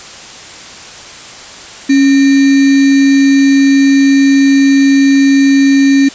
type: tone with sample-and-hold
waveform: sine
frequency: 275.3 Hz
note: C#4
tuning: 12 cents flat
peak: -4 dBFS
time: 1.89-6.09 s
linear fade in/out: 10 ms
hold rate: 2100 Hz
effects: white hiss -30 dBFS RMS until 6.14 s + resampled to 16000 Hz